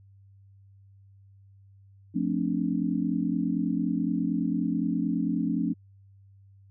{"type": "chord", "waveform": "sine", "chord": "D minor seventh", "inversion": "first", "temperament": "just", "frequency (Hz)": [176.2, 220.2, 264.3, 293.7], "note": ["F3", "A3", "C4", "D4"], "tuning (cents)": [16, 2, 18, 0], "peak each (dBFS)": -30, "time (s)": [2.14, 5.74], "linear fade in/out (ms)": 20, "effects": ["added 98 Hz sine -52 dBFS peak until 6.7 s"]}